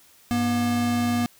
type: tone pair together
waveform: square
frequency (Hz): 99.9 / 239.5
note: G2 / A#3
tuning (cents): +33 / +47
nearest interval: octave + minor third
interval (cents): 1514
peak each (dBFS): -31 / -22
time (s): 0.31-1.26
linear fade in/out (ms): 0
effects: white hiss -55 dBFS RMS until 1.39 s